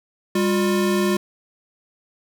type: tone pair together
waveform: square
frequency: 200 / 355.9 Hz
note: G3 / F4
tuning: +35 / +33 cents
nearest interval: minor seventh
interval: 998 cents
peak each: -21 dBFS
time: 0.35-1.17 s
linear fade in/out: 5 ms
effects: none